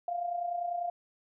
sine tone with amplitude modulation, 698.5 Hz, F5, in tune, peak -28 dBFS, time 0.08-0.9 s, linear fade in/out 2 ms, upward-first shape sine, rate 30.1 Hz, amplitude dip 60%, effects none

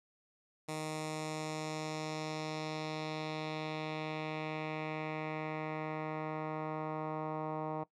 10% pulse tone with low-pass filter sweep, 155.56 Hz, D#3, in tune, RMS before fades -39 dBFS, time 0.68-7.84 s, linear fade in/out 10 ms, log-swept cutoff 9300 to 1000 Hz, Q 1.6, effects noise-tail reverb RT60 0.1 s tail -19 dB re dry

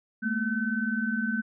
sine tone cluster, 213.6 / 233.2 / 1524 Hz, G#3 / A#3 / G6, +49 / +1 / -49 cents, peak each -30 dBFS, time 0.22-1.42 s, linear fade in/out 20 ms, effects none

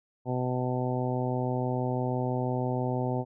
harmonic tone, 126.1 Hz, B2, 36 cents sharp, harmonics 1 / 2 / 3 / 4 / 5 / 6 / 7, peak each -30 / -33 / -35 / -36 / -37 / -38 / -38 dBFS, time 0.25-3.25 s, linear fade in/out 50 ms, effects none

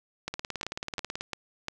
two click trains, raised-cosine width 0.2 ms, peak -15 / -16 dBFS, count 5 / 17, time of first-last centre 0.28-1.684 / 0.34-1.21 s, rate 2.85 / 18.4 Hz, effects none

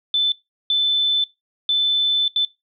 sine tone bursts at uneven times, 3520 Hz, A7, in tune, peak -15 dBFS, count 4, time 0.14-0.32 / 0.7-1.24 / 1.69-2.28 / 2.36-2.45 s, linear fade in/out 2 ms, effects noise-tail reverb RT60 0.2 s tail -21 dB re dry

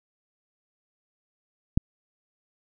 click, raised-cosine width 5 ms, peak -7 dBFS, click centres 1.775 s, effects none

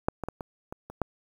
clicks, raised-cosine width 1 ms, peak -9 / -18 / -18 / -21 / -23 / -27 / -12 dBFS, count 7, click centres 0.085 / 0.237 / 0.286 / 0.408 / 0.725 / 0.9 / 1.017 s, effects 8-bit

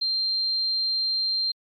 sine tone, 4167 Hz, C8, 8 cents flat, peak -22 dBFS, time 0.01-1.52 s, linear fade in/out 10 ms, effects MP3 48 kbps

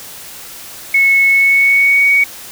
sine tone with pitch glide, 2197 to 2242 Hz, C#7 to C#7, -16 to +19 cents, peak -7 dBFS, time 0.94-2.24 s, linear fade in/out 5 ms, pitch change +35 cents, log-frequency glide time 1.28-2.08 s, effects white hiss -32 dBFS RMS until 2.51 s

